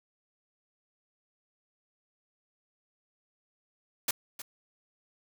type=noise with echo; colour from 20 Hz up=white; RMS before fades=-28 dBFS; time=4.08-4.11 s; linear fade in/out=5 ms; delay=310 ms; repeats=1; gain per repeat=-13 dB; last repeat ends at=4.42 s; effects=none